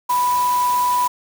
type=tone in noise; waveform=sine; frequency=987.8 Hz; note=B5; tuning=in tune; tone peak=-15 dBFS; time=0.09-1.08 s; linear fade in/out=10 ms; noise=white; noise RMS=-30 dBFS; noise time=0.09-1.08 s; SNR=+12 dB; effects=none